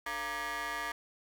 20% pulse ring-modulated tone, 246.9 Hz, B3, in tune, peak -27 dBFS, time 0.06-0.92 s, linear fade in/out 5 ms, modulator 1430 Hz, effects none

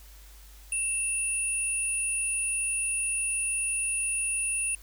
sine tone pair together, 2669 / 9633 Hz, E7 / D9, +21 / +43 cents, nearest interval octave + minor seventh, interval 2222 cents, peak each -33 / -27 dBFS, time 0.72-4.75 s, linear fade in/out 2 ms, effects added 50 Hz sine -48 dBFS peak until 4.82 s + white hiss -55 dBFS RMS until 4.82 s

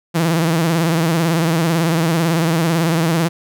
sawtooth tone with vibrato, 164.81 Hz, E3, in tune, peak -10 dBFS, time 0.14-3.29 s, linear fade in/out 20 ms, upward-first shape sine, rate 18 Hz, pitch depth 86 cents each way, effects none

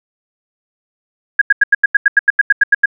sine tone bursts, 1640 Hz, G#6, 22 cents flat, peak -4 dBFS, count 14, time 1.39-2.858 s, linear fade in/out 5 ms, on 25 ms, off 86 ms, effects none

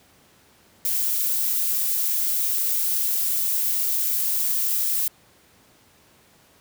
violet noise, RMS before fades -23 dBFS, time 0.85-5.08 s, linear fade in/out 2 ms, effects pink hiss -56 dBFS RMS until 6.6 s + high-pass 80 Hz 12 dB/octave

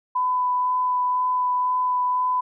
sine tone with vibrato, 1000 Hz, B5, 21 cents sharp, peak -19 dBFS, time 0.15-2.41 s, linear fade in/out 10 ms, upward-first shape sine, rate 2 Hz, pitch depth 9 cents each way, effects none

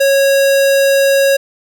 square tone, 550 Hz, C#5, 14 cents flat, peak -9 dBFS, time 0-1.37 s, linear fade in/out 10 ms, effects none

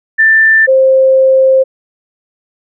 sine tone pair in turn, 1776 / 528 Hz, A6 / C5, +16 / +16 cents, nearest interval octave + major sixth, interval 2100 cents, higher first, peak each -4 dBFS, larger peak neither, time 0.18-0.67 / 0.67-1.64 s, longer second, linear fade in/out 20 ms, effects none

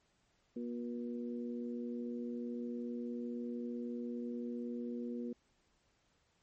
harmonic tone, 120 Hz, B2, 49 cents flat, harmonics 2 / 3 / 4, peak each -39 / -46 / -47 dBFS, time 0.56-5.33 s, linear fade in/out 5 ms, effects pink hiss -75 dBFS RMS until 6.42 s + MP3 32 kbps

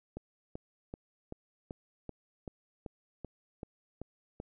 click train, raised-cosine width 2 ms, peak -27 dBFS, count 12, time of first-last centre 0.17-4.401 s, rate 2.6 Hz, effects none

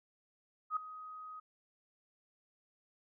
sine tone with ADSR envelope, 1256 Hz, D#6, 16 cents sharp, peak -29 dBFS, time 0.7-1.4 s, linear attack 65 ms, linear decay 5 ms, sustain -16 dB, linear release 8 ms, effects none

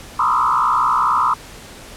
sine tone with frequency modulation, 1133 Hz, C#6, 37 cents sharp, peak -13 dBFS, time 0.19-1.34 s, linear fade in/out 5 ms, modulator 62.3 Hz, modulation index 3, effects pink hiss -38 dBFS RMS until 1.96 s + low-pass 11000 Hz 12 dB/octave

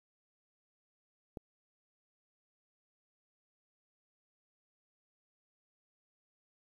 click, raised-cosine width 2 ms, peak -28 dBFS, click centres 1.372 s, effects 10-bit

